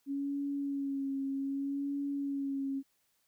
sine tone with vibrato, 277.2 Hz, C#4, in tune, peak -32 dBFS, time 0.06-2.83 s, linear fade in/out 50 ms, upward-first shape sine, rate 0.64 Hz, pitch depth 31 cents each way, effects white hiss -75 dBFS RMS until 3.27 s

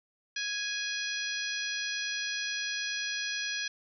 harmonic tone, 830.6 Hz, G#5, in tune, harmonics 2 / 3 / 4 / 5 / 6 / 7, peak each -36 / -38 / -39 / -40 / -41 / -41 dBFS, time 0.36-3.68 s, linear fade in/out 5 ms, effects none

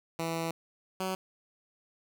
10% pulse tone pair in turn, 164.81 / 188.04 Hz, E3 / F#3, 0 / +28 cents, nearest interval major second, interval 228 cents, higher second, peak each -23 dBFS, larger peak neither, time 0.19-0.51 / 1-1.15 s, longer first, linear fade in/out 2 ms, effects none

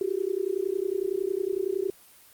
sine tone with amplitude modulation, 383.6 Hz, G4, 37 cents flat, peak -21 dBFS, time 0.01-1.9 s, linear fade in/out 2 ms, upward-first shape sine, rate 30.9 Hz, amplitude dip 100%, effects white hiss -54 dBFS RMS until 2.33 s + Opus 24 kbps

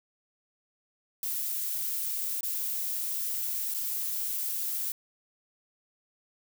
violet noise with dropouts, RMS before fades -32 dBFS, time 1.23-4.92 s, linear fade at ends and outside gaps 1 ms, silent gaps 2.408-2.431 / 3.74-3.745 s, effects none

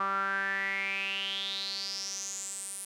sawtooth tone with band-pass filter sweep, 195.5 Hz, G3, 4 cents flat, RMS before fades -34 dBFS, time 0-2.85 s, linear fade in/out 5 ms, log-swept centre 1200 to 10000 Hz, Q 8.3, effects none

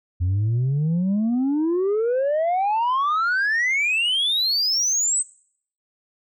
sine exponential sweep, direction up, 86.2 to 8330 Hz, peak -16 dBFS, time 0.2-5.23 s, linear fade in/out 20 ms, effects noise-tail reverb RT60 0.6 s tail -23 dB re dry + tanh soft clip ceiling -17 dBFS

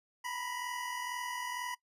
25% pulse tone pair together, 950 / 992.1 Hz, A#5 / B5, +33 / +8 cents, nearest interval minor second, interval 75 cents, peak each -38 / -35 dBFS, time 0.24-1.75 s, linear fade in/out 10 ms, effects noise-tail reverb RT60 0.1 s tail -20 dB re dry + resampled to 32000 Hz

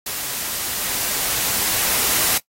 white noise with level ramp, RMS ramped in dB -26 to -18 dBFS, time 0.06-2.38 s, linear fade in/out 5 ms, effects noise-tail reverb RT60 0.1 s tail -20 dB re dry + AAC 48 kbps

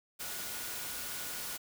sine tone in noise, 1453 Hz, F#6, 32 cents flat, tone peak -51 dBFS, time 0.19-1.58 s, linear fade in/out 20 ms, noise white, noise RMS -40 dBFS, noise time 0.19-1.58 s, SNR -14 dB, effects none

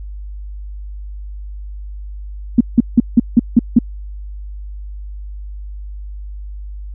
sine tone bursts, 235.6 Hz, A#3, 19 cents sharp, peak -3 dBFS, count 7, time 2.58-3.789 s, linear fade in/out 5 ms, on 27 ms, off 170 ms, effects added 50 Hz sine -26 dBFS peak until 6.94 s

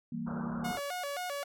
sine chord, E diminished, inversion none, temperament equal, 164.81 / 196 / 233.1 Hz, E3 / G3 / Bb3, 0 / 0 / 0 cents, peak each -40 / -41 / -36 dBFS, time 0.12-0.72 s, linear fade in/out 5 ms
white low-pass noise, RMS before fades -43 dBFS, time 0.26-0.8 s, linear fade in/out 20 ms, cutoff 1500 Hz, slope 96 dB/octave
sawtooth tone with vibrato, 641 Hz, E5, 49 cents flat, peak -31 dBFS, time 0.64-1.44 s, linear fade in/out 10 ms, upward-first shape square, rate 3.8 Hz, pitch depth 210 cents each way
effects none

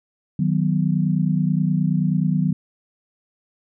sine chord, B major, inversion first, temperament equal, 155.56 / 185 / 246.9 Hz, D#3 / F#3 / B3, 0 / 0 / 0 cents, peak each -20 / -20 / -26 dBFS, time 0.39-2.53 s, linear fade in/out 5 ms, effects none

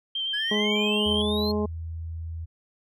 sine tone with vibrato, 3136 Hz, G7, in tune, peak -26 dBFS, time 0.15-1.22 s, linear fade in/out 5 ms, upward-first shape sine, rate 8.9 Hz, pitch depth 24 cents each way
triangle exponential sweep, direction up, 1641 to 4287 Hz, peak -28 dBFS, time 0.33-1.52 s, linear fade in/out 10 ms
harmonic tone, 209.9 Hz, G#3, 19 cents sharp, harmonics 1 / 2 / 3 / 4 / 5, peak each -26 / -27 / -36 / -38 / -38 dBFS, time 0.51-1.66 s, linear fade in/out 5 ms
sine tone, 82 Hz, E2, 9 cents flat, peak -31 dBFS, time 1.05-2.46 s, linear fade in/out 20 ms
effects none

